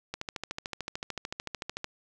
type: click train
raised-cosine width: 0.2 ms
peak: -17 dBFS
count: 24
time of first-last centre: 0.14-1.844 s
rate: 13.5 Hz
effects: none